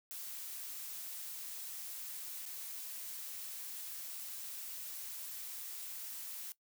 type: noise with dropouts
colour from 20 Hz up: blue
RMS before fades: -45 dBFS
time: 0.11-6.52 s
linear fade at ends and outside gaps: 0 ms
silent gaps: 2.455-2.461 s
effects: noise-tail reverb RT60 0.1 s tail -19 dB re dry